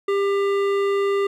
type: tone with hard clipping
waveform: sine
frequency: 398.2 Hz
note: G4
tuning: 27 cents sharp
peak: -20 dBFS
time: 0.08-1.27 s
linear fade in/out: 5 ms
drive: 13 dB
effects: none